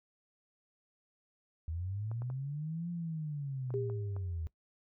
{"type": "linear two-way sweep", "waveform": "sine", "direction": "up then down", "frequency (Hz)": [77.78, 174.61, 77.78], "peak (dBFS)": -35, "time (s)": [1.68, 4.47], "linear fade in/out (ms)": 0, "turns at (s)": 2.9}
{"type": "clicks", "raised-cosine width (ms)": 1, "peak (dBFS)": -35, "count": 6, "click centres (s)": [2.115, 2.22, 2.301, 3.705, 3.899, 4.165]}
{"type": "tone with exponential decay", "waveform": "sine", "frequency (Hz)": 400.5, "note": "G4", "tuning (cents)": 37, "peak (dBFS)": -31, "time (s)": [3.74, 4.48], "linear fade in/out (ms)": 0, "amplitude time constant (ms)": 160}
{"effects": ["noise-tail reverb RT60 0.1 s tail -20 dB re dry"]}